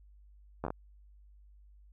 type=slowing click train; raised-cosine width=1 ms; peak=-21 dBFS; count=5; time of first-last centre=0.64-0.704 s; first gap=11 ms; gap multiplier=1.26; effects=added 50 Hz sine -55 dBFS peak until 1.92 s